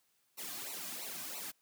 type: noise with flanger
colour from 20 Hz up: white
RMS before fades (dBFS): -43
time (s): 0.37-1.52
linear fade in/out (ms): 20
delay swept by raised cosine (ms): 0.59 to 2.29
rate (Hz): 3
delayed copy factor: -0.9
effects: white hiss -75 dBFS RMS until 1.61 s + high-pass 100 Hz 12 dB/octave